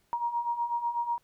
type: beating tone pair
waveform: sine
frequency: 940 / 948.1 Hz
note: A#5 / A#5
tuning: +14 / +29 cents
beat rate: 8.1 Hz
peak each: -34 / -29 dBFS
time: 0.13-1.18 s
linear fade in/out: 0 ms
effects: pink hiss -70 dBFS RMS until 1.23 s